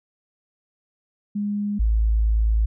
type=tone pair in turn; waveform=sine; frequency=205.4 / 54.56 Hz; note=G#3 / A1; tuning=-19 / -14 cents; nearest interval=octave + major seventh; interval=2295 cents; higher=first; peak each=-22 / -16 dBFS; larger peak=second; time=1.35-1.79 / 1.79-2.66 s; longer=second; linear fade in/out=10 ms; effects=none